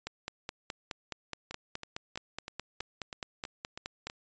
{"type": "two click trains", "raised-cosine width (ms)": 0.2, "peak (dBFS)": [-19, -23], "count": [20, 9], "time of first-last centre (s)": [[0.07, 4.07], [1.51, 4.099]], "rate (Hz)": [4.75, 3.09], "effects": ["resampled to 16000 Hz"]}